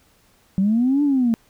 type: linear two-way sweep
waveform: sine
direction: up then down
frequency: 185 to 295.3 to 221.7 Hz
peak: -14 dBFS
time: 0.58-1.34 s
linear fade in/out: 0 ms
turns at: 1.03 s
effects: tanh soft clip ceiling -10 dBFS + pink hiss -58 dBFS RMS until 1.49 s